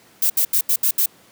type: noise bursts at uneven times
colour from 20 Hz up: violet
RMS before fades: -17 dBFS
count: 6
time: 0.22-0.3 / 0.37-0.45 / 0.53-0.61 / 0.69-0.76 / 0.83-0.91 / 0.98-1.06 s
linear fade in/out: 5 ms
effects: pink hiss -51 dBFS RMS until 1.31 s + high-pass 150 Hz 12 dB/octave